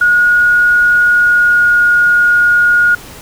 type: tone with pitch glide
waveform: sine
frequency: 1445 to 1435.8 Hz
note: F#6 to F6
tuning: -41 to +48 cents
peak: -6 dBFS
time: 0.01-2.95 s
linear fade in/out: 5 ms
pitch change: -11 cents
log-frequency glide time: 0.98-1.83 s
effects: pink hiss -33 dBFS RMS until 3.21 s